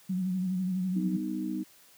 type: tone with vibrato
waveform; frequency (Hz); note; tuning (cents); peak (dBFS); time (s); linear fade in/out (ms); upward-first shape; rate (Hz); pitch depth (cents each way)
sine; 185; F#3; 0; -27; 0.09-1.17; 10; sine; 12; 50
type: chord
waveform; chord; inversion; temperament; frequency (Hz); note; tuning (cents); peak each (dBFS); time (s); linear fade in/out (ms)
sine; G augmented; none; equal with one note detuned; 196 / 250.8 / 311.1; G3 / B3 / D#4; 0 / +27 / 0; -35 / -36 / -33; 0.95-1.64; 20
effects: white hiss -58 dBFS RMS until 1.97 s + high-pass 80 Hz 12 dB/octave